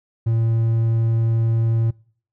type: tone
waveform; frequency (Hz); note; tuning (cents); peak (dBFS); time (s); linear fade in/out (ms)
triangle; 113.9; A#2; -40; -14; 0.26-1.91; 10
effects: noise-tail reverb RT60 0.5 s tail -24 dB re dry